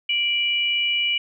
sine tone pair together, 2349 / 2935 Hz, D7 / F#7, 0 / -15 cents, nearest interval major third, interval 385 cents, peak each -23 / -21 dBFS, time 0.09-1.18 s, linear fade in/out 5 ms, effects none

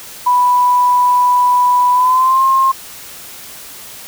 sine tone with pitch glide, 987.8 to 1064.8 Hz, B5 to C6, 0 to +30 cents, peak -8 dBFS, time 0.26-2.72 s, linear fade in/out 10 ms, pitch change +130 cents, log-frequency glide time 1.92-2.43 s, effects white hiss -33 dBFS RMS until 4.07 s

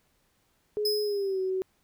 sine tone with pitch glide, 420 to 376.3 Hz, G#4 to F#4, +19 to +29 cents, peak -26 dBFS, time 0.77-1.62 s, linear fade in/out 0 ms, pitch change -190 cents, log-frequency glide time 1.03-1.4 s
45% pulse tone with exponential decay, 5100 Hz, D#8, 42 cents sharp, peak -25 dBFS, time 0.85-1.5 s, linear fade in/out 5 ms, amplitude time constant 140 ms
effects pink hiss -70 dBFS RMS until 1.83 s

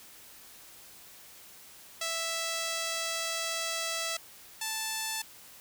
5% pulse tone pair in turn, 659.3 / 880.1 Hz, E5 / A5, 0 / 0 cents, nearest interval perfect fourth, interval 500 cents, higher second, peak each -20 dBFS, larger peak neither, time 2.01-4.17 / 4.61-5.22 s, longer first, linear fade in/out 5 ms, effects white hiss -52 dBFS RMS until 5.6 s

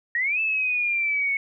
sine exponential two-way sweep, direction up then down, 1852 to 2640 to 2198 Hz, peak -21 dBFS, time 0.15-1.37 s, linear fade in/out 2 ms, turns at 0.4 s, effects none

